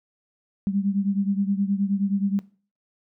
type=beating tone pair; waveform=sine; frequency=196 / 205.5 Hz; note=G3 / G#3; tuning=0 / -18 cents; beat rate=9.5 Hz; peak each=-23 / -26 dBFS; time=0.67-2.39 s; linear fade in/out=0 ms; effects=noise-tail reverb RT60 0.4 s tail -19 dB re dry